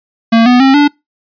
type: tone with pitch steps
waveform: square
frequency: 228.1 / 247.3 / 268.1 / 290.7 Hz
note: A#3 / B3 / C4 / D4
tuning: -37 / +3 / +42 / -18 cents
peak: -5 dBFS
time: 0.32-0.88 s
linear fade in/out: 10 ms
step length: 140 ms
effects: noise-tail reverb RT60 0.2 s tail -25 dB re dry + resampled to 11025 Hz